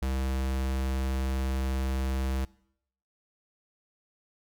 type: tone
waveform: square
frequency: 65.9 Hz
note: C2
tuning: 13 cents sharp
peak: -28 dBFS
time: 0.02-2.45 s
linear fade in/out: 5 ms
effects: noise-tail reverb RT60 0.7 s tail -22 dB re dry